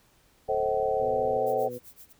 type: chord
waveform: sine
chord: A diminished seventh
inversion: none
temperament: just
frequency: 440 / 528 / 633.6 / 760.3 Hz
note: A4 / C5 / Eb5 / Gb5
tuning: 0 / +16 / +31 / +47 cents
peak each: -29 / -28 / -32 / -29 dBFS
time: 0.48-1.69 s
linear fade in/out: 20 ms
type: click train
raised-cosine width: 5 ms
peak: -36 dBFS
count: 32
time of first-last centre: 0.49-1.366 s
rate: 35.4 Hz
type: harmonic tone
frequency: 123.4 Hz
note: B2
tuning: 1 cent flat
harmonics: 1 / 2 / 3 / 4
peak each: -45 / -42 / -44 / -36 dBFS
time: 1-1.79 s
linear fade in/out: 20 ms
type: noise with tremolo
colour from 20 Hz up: violet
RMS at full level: -47 dBFS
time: 1.46-2.13 s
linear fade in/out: 10 ms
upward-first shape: sine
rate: 7.7 Hz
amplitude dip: 100%
effects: pink hiss -63 dBFS RMS until 2.19 s